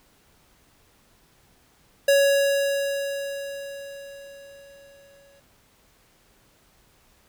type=tone with exponential decay; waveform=square; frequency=558 Hz; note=C#5; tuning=11 cents sharp; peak=-15 dBFS; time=2.08-5.4 s; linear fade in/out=5 ms; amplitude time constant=720 ms; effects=pink hiss -60 dBFS RMS until 7.28 s